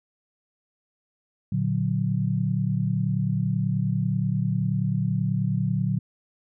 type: chord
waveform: sine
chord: Bb augmented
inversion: none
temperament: equal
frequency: 116.54 / 146.83 / 185 Hz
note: Bb2 / D3 / F#3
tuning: 0 / 0 / 0 cents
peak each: -26 dBFS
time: 1.52-5.99 s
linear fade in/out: 5 ms
effects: none